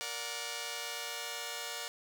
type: chord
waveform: 5% pulse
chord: Bb augmented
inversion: none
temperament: just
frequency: 466.2 / 582.7 / 728.4 Hz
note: Bb4 / D5 / F#5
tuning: 0 / -14 / -27 cents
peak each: -31 dBFS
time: 0.01-1.88 s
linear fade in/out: 0 ms
effects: none